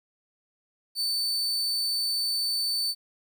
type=tone; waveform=40% pulse; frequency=4528 Hz; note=C#8; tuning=36 cents sharp; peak=-24 dBFS; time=0.95-2.95 s; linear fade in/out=50 ms; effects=11-bit